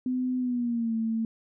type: tone with pitch glide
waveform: sine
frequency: 253.6 to 224.6 Hz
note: B3 to A3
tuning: +46 to +36 cents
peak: -25 dBFS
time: 0.06-1.25 s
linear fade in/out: 2 ms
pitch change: -210 cents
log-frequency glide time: 0.38-0.95 s
effects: none